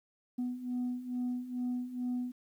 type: beating tone pair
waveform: sine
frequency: 246.1 / 248.4 Hz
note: B3 / B3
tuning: -6 / +10 cents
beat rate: 2.3 Hz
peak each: -37 / -33 dBFS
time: 0.38-2.32 s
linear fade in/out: 10 ms
effects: tanh soft clip ceiling -29 dBFS + 11-bit